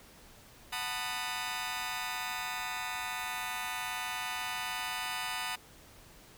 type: chord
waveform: 15% pulse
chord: B dominant seventh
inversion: second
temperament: just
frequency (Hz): 740.8 / 889 / 987.8 / 1234.7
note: F#5 / A5 / B5 / D#6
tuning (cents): +2 / +18 / 0 / -14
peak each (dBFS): -34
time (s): 0.72-5.56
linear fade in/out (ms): 10
effects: pink hiss -56 dBFS RMS until 6.37 s